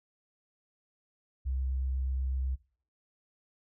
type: tone with vibrato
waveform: sine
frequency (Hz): 65.41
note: C2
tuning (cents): 0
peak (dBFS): -29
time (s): 1.45-2.56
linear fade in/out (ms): 20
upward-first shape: triangle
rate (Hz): 8.1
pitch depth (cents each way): 13
effects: noise-tail reverb RT60 0.5 s tail -21 dB re dry